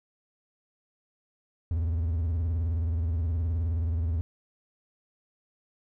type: tone with vibrato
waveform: triangle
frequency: 82.41 Hz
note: E2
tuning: in tune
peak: -23 dBFS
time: 1.71-4.21 s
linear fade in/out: 0 ms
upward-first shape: sine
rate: 19 Hz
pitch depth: 140 cents each way
effects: none